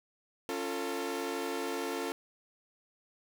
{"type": "chord", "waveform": "sawtooth", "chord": "Db augmented", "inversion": "none", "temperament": "equal with one note detuned", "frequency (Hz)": [277.2, 349.2, 447.9], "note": ["Db4", "F4", "A4"], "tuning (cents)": [0, 0, 31], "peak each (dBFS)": [-35, -34, -33], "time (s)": [0.49, 2.12], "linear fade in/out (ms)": 0, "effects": []}